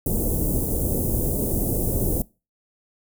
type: band-stop noise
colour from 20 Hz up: pink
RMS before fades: -23 dBFS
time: 0.06-2.22 s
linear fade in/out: 2 ms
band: 520 to 10000 Hz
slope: 24 dB/octave
effects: noise-tail reverb RT60 0.3 s tail -23 dB re dry